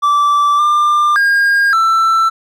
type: tone with pitch steps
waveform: triangle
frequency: 1164 / 1194 / 1619 / 1333 Hz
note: D6 / D6 / G#6 / E6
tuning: -16 / +28 / -45 / +19 cents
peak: -7 dBFS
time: 0.02-2.3 s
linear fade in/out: 20 ms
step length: 570 ms
effects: none